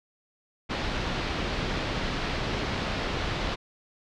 pink low-pass noise, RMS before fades -30 dBFS, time 0.69-3.56 s, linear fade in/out 20 ms, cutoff 4500 Hz, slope 24 dB/octave, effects none

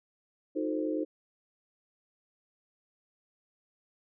sine chord, D# diminished seventh, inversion none, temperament equal with one note detuned, 311.1 / 361.1 / 440 / 523.3 Hz, D#4 / F#4 / A4 / C5, 0 / -42 / 0 / 0 cents, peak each -31 / -37 / -37 / -36 dBFS, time 0.55-1.05 s, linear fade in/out 20 ms, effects none

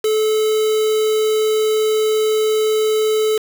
triangle tone with quantisation, 432.8 Hz, A4, 29 cents flat, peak -12 dBFS, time 0.04-3.38 s, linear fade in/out 5 ms, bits 4, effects none

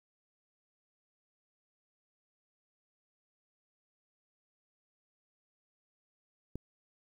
click, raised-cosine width 3 ms, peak -26 dBFS, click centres 6.556 s, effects 10-bit

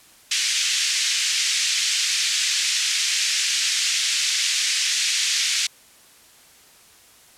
white band-pass noise, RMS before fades -22 dBFS, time 0.31-5.67 s, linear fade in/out 5 ms, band 2000 to 7000 Hz, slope 24 dB/octave, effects white hiss -51 dBFS RMS until 7.37 s + low-pass 12000 Hz 12 dB/octave

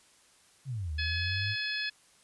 sine exponential two-way sweep, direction down then up, 144.4 to 74.3 to 107.4 Hz, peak -32 dBFS, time 0.65-1.56 s, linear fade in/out 50 ms, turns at 0.93 s
harmonic tone, 850 Hz, G#5, 40 cents sharp, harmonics 2 / 3 / 4 / 5 / 6, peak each -35 / -37 / -38 / -39 / -40 dBFS, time 0.98-1.9 s, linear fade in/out 10 ms
effects white hiss -62 dBFS RMS until 2.23 s + resampled to 24000 Hz

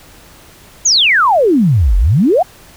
sine exponential two-way sweep, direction down then up, 7040 to 42.52 to 796 Hz, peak -7 dBFS, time 0.85-2.43 s, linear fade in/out 10 ms, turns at 1.97 s, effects pink hiss -41 dBFS RMS until 2.76 s

